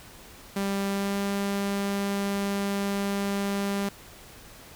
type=tone with pitch glide; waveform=sawtooth; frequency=197.7 to 199.42 Hz; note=G3 to G3; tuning=+15 to +30 cents; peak=-22 dBFS; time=0.56-3.89 s; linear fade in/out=5 ms; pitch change=+15 cents; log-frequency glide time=0.89-1.18 s; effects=pink hiss -48 dBFS RMS until 4.75 s